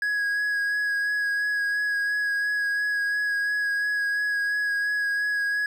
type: tone with vibrato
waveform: triangle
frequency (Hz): 1661.2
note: G#6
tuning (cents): 0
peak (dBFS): -21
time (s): 0.02-5.66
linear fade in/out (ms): 2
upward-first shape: sine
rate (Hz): 2.9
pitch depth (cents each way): 16
effects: none